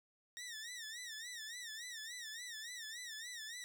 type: tone with vibrato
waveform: 15% pulse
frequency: 1853 Hz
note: A#6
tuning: 11 cents flat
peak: -39 dBFS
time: 0.37-3.64 s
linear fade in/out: 0 ms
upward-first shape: sine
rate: 3.5 Hz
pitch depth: 130 cents each way
effects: none